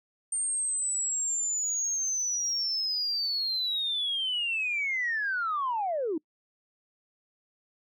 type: linear sweep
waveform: sine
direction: down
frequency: 8790 to 293.8 Hz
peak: -26 dBFS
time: 0.32-6.18 s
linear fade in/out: 5 ms
effects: noise-tail reverb RT60 0.1 s tail -26 dB re dry + tanh soft clip ceiling -22 dBFS